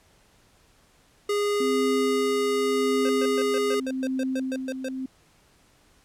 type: tone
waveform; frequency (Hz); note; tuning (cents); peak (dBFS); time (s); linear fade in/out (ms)
square; 410.7; G#4; -19; -23; 1.29-3.8; 5
type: tone with tremolo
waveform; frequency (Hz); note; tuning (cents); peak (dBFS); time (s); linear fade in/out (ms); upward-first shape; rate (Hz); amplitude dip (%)
sine; 261.6; C4; 0; -24; 1.6-5.06; 5; sine; 0.86; 55
type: tone bursts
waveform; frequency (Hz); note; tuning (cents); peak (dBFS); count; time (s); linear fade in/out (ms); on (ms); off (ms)
square; 523.3; C5; 0; -30; 12; 3.05-4.886; 2; 43; 120
effects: pink hiss -60 dBFS RMS until 6.04 s + low-pass 11000 Hz 12 dB/octave